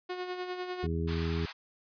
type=tone with tremolo; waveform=sawtooth; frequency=362.9 Hz; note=F#4; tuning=34 cents flat; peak=-29 dBFS; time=0.09-0.87 s; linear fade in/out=10 ms; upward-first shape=sine; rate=10 Hz; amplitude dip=50%
type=harmonic tone; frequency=82.41 Hz; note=E2; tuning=in tune; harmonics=1 / 2 / 3 / 4 / 5; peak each=-32 / -34 / -40 / -40 / -37 dBFS; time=0.83-1.46 s; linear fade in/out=5 ms
type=high-pass noise; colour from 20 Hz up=pink; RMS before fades=-41 dBFS; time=1.07-1.53 s; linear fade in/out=20 ms; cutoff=930 Hz; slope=24 dB/octave
effects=resampled to 11025 Hz